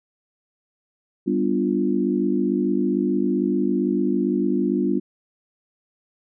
sine chord, G dominant seventh, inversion none, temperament equal, 196 / 246.9 / 293.7 / 349.2 Hz, G3 / B3 / D4 / F4, 0 / 0 / 0 / 0 cents, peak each -24 dBFS, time 1.26-5 s, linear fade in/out 20 ms, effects none

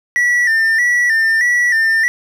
triangle tone with vibrato, 1869 Hz, A#6, 4 cents sharp, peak -9 dBFS, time 0.16-2.08 s, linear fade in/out 0 ms, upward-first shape square, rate 1.6 Hz, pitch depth 67 cents each way, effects none

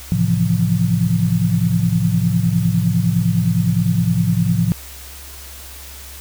sine chord, F major seventh, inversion first, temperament equal with one note detuned, 110 / 133.25 / 164.81 / 174.61 Hz, A2 / C3 / E3 / F3, 0 / +32 / 0 / 0 cents, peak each -19 / -22 / -20 / -17 dBFS, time 0.12-4.72 s, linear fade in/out 0 ms, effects added 67 Hz sine -37 dBFS peak until 6.2 s + white hiss -37 dBFS RMS until 6.2 s

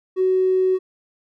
triangle tone, 373.6 Hz, F#4, 17 cents sharp, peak -11 dBFS, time 0.16-0.79 s, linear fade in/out 50 ms, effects tanh soft clip ceiling -13 dBFS

